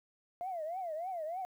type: tone with vibrato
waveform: sine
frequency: 685 Hz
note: F5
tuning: 34 cents flat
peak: -35 dBFS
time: 0.41-1.45 s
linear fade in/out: 0 ms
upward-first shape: triangle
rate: 3.3 Hz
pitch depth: 230 cents each way
effects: tanh soft clip ceiling -31 dBFS + 11-bit